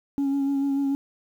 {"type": "tone with vibrato", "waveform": "sine", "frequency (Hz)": 277.2, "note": "C#4", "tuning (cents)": 0, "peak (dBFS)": -19, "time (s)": [0.18, 0.95], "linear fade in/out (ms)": 0, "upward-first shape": "sine", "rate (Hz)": 6.8, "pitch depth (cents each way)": 23, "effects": ["tanh soft clip ceiling -20 dBFS", "9-bit"]}